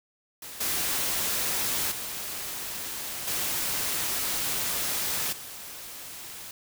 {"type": "noise with level steps", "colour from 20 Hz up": "white", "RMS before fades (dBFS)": [-41, -28, -35, -29, -41], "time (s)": [0.42, 6.51], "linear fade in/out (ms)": 2, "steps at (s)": [0.6, 1.91, 3.27, 5.32], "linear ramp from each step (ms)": 10, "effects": []}